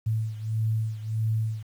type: beating tone pair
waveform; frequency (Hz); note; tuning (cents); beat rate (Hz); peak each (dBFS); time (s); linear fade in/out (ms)
sine; 110 / 111.6; A2 / A2; 0 / +25; 1.6; -26 / -30; 0.06-1.63; 10
effects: 9-bit